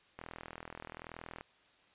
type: click train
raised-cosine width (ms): 0.5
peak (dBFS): -29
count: 51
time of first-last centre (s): 0.19-1.41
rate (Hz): 41
effects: white hiss -66 dBFS RMS until 1.94 s + resampled to 8000 Hz